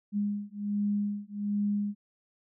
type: beating tone pair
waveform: sine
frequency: 204.4 / 205.7 Hz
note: G#3 / G#3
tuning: -27 / -16 cents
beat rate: 1.3 Hz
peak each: -31 dBFS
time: 0.12-1.95 s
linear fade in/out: 50 ms
effects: none